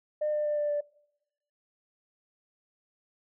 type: tone with pitch steps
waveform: sine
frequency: 604 / 599.5 / 595 / 590.5 / 586.1 Hz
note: D5 / D5 / D5 / D5 / D5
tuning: +48 / +36 / +22 / +9 / -4 cents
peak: -25 dBFS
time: 0.21-0.81 s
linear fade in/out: 10 ms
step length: 120 ms
effects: noise-tail reverb RT60 0.8 s tail -23 dB re dry + tanh soft clip ceiling -22 dBFS